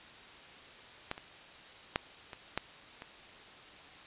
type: clicks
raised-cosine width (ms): 0.3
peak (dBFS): -18 / -29 / -12 / -27 / -15 / -27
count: 6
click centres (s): 1.114 / 1.179 / 1.959 / 2.332 / 2.576 / 3.021
effects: white hiss -52 dBFS RMS until 4.06 s + resampled to 8000 Hz